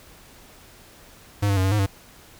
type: tone with pitch steps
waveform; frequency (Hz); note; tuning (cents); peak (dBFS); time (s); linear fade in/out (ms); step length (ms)
square; 102 / 98.9 / 93.9 / 96 / 105.3 / 97.6; G#2 / G2 / F#2 / G2 / G#2 / G2; -31 / +16 / +26 / -36 / +24 / -7; -19; 1.42-1.864; 10; 74
effects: pink hiss -49 dBFS RMS until 2.39 s